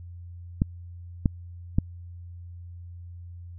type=clicks; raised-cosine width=5 ms; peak=-8 dBFS; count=3; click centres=0.619 / 1.258 / 1.785 s; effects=added 87 Hz sine -39 dBFS peak until 3.58 s